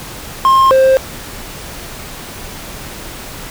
triangle tone pair in turn, 1064 / 527.9 Hz, C6 / C5, +29 / +15 cents, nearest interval octave, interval 1214 cents, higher first, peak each -4 dBFS, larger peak neither, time 0.45-0.71 / 0.71-0.97 s, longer neither, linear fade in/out 0 ms, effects pink hiss -29 dBFS RMS until 3.5 s

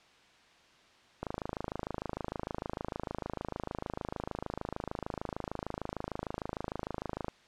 click train, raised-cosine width 1 ms, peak -21 dBFS, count 162, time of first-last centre 1.23-7.283 s, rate 26.6 Hz, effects white hiss -61 dBFS RMS until 7.47 s + low-pass 4000 Hz 12 dB/octave

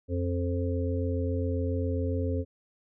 harmonic tone with a mistuned harmonic, 87.31 Hz, F2, in tune, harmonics 1 / 3 / 5 / 6, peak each -28 / -33 / -35 / -36 dBFS, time 0.08-2.45 s, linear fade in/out 50 ms, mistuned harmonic 3, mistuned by +17 cents, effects none

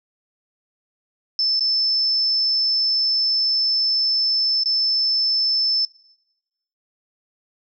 sine tone with dropouts, 5274 Hz, E8, in tune, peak -17 dBFS, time 1.39-5.85 s, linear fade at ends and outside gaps 1 ms, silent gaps 1.595-1.607 / 4.635-4.658 s, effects noise-tail reverb RT60 1.0 s tail -22 dB re dry

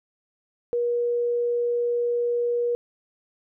sine tone, 478.7 Hz, A#4, 46 cents sharp, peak -21 dBFS, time 0.73-2.75 s, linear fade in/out 0 ms, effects none

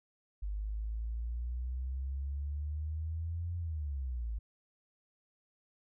sine exponential two-way sweep, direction up then down, 50 to 87.31 to 53.1 Hz, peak -34 dBFS, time 0.42-4.39 s, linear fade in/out 10 ms, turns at 3.57 s, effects none

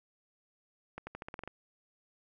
accelerating click train, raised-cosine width 0.5 ms, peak -26 dBFS, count 9, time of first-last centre 0.98-1.476 s, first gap 90 ms, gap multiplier 0.89, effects none

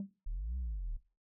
sine tone with exponential decay, 197 Hz, G3, 9 cents sharp, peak -31 dBFS, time 0-0.11 s, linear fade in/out 2 ms, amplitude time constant 23 ms
sine linear two-way sweep, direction up then down, 33.49 to 65.5 to 33.49 Hz, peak -33 dBFS, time 0.26-0.97 s, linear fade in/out 10 ms, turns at 0.57 s
effects noise-tail reverb RT60 0.3 s tail -17 dB re dry + tanh soft clip ceiling -33 dBFS

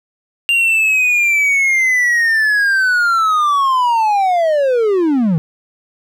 triangle linear sweep, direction down, 2794 to 150 Hz, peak -9 dBFS, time 0.49-5.38 s, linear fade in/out 0 ms, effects none

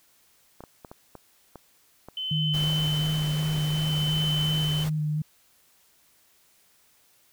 clicks, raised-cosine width 1 ms, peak -27 dBFS, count 11, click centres 0.606 / 0.638 / 0.848 / 0.915 / 1.153 / 1.557 / 2.086 / 2.639 / 2.699 / 3.219 / 3.565 s
sine tone with tremolo, 3050 Hz, G7, 48 cents flat, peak -26 dBFS, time 2.17-4.84 s, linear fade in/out 2 ms, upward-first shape sine, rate 0.58 Hz, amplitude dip 65%
sine tone with vibrato, 152.9 Hz, D#3, 30 cents flat, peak -24 dBFS, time 2.31-5.22 s, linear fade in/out 5 ms, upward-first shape square, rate 2.8 Hz, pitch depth 16 cents each way
pink noise, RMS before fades -37 dBFS, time 2.53-4.9 s, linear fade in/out 20 ms
effects white hiss -62 dBFS RMS until 7.32 s

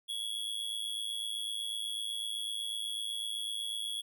square tone with amplitude modulation, 3349 Hz, G#7, 14 cents sharp, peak -32 dBFS, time 0.08-4.02 s, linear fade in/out 20 ms, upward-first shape sine, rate 108 Hz, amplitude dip 75%, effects none

